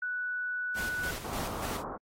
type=tone; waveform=sine; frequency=1480 Hz; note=F#6; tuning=in tune; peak=-31 dBFS; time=0.02-1.11 s; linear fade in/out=5 ms
type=noise with tremolo; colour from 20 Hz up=pink; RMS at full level=-38 dBFS; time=0.74-1.84 s; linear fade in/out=50 ms; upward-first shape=square; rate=3.4 Hz; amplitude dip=50%
type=low-pass noise; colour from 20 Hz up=white; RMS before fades=-39 dBFS; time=1.23-1.98 s; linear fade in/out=20 ms; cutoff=1300 Hz; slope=48 dB/octave
effects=AAC 48 kbps